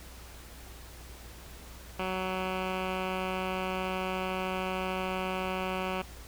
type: tone with low-pass filter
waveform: 10% pulse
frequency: 186.5 Hz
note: F#3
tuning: 14 cents sharp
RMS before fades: -33 dBFS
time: 1.99-6.02 s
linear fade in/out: 5 ms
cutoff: 2400 Hz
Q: 2.2
effects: added 60 Hz sine -48 dBFS peak until 6.27 s + pink hiss -50 dBFS RMS until 6.27 s